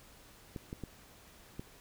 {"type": "clicks", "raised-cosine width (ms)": 3, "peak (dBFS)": -27, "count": 4, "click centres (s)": [0.562, 0.729, 0.837, 1.595], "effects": ["pink hiss -58 dBFS RMS until 1.8 s"]}